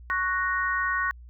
sine chord, F# major, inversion second, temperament equal, 1108.7 / 1480 / 1864.7 Hz, C#6 / F#6 / A#6, 0 / 0 / 0 cents, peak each -28 dBFS, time 0.1-1.11 s, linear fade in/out 0 ms, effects added 60 Hz sine -43 dBFS peak until 1.29 s

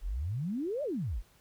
sine exponential two-way sweep, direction up then down, 36.33 to 621 to 36.33 Hz, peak -31 dBFS, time 0.01-1.23 s, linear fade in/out 50 ms, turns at 0.83 s, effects pink hiss -64 dBFS RMS until 1.4 s

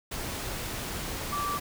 sine tone in noise, 1164 Hz, D6, 16 cents flat, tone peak -29 dBFS, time 1.32-1.58 s, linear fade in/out 10 ms, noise pink, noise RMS -35 dBFS, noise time 0.11-1.6 s, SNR +3 dB, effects none

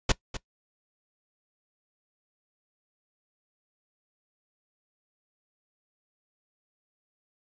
pink noise with echo, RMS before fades -20 dBFS, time 0.09-0.12 s, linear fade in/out 5 ms, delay 250 ms, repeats 1, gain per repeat -13 dB, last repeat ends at 0.37 s, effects noise-tail reverb RT60 0.1 s tail -20 dB re dry + resampled to 16000 Hz

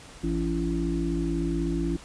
harmonic tone, 56.2 Hz, A1, 37 cents sharp, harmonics 1 / 3 / 5 / 6, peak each -30 / -30 / -30 / -30 dBFS, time 0.23-1.97 s, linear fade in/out 10 ms, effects pink hiss -47 dBFS RMS until 2.04 s + resampled to 22050 Hz

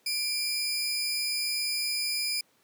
sawtooth tone pair together, 2373 / 5019 Hz, D7 / D#8, +17 / +14 cents, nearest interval octave + minor second, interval 1297 cents, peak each -29 / -27 dBFS, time 0.06-2.41 s, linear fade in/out 5 ms, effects pink hiss -66 dBFS RMS until 2.63 s + high-pass 200 Hz 12 dB/octave

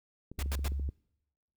clicks, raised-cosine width 3 ms, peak -31 dBFS, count 8, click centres 0.316 / 0.388 / 0.46 / 0.592 / 0.66 / 0.72 / 0.797 / 0.89 s
sine tone, 69 Hz, C#2, 7 cents flat, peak -31 dBFS, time 0.38-0.9 s, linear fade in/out 10 ms
pink noise bursts, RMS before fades -38 dBFS, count 3, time 0.39-0.68 s, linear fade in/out 0 ms, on 36 ms, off 91 ms
effects noise-tail reverb RT60 0.9 s tail -25 dB re dry

